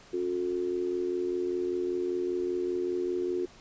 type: tone with amplitude modulation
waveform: sine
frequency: 360 Hz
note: F#4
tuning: 47 cents flat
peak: -24 dBFS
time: 0.13-3.46 s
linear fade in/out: 10 ms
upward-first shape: sine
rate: 85.1 Hz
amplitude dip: 75%
effects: pink hiss -54 dBFS RMS until 3.6 s + resampled to 16000 Hz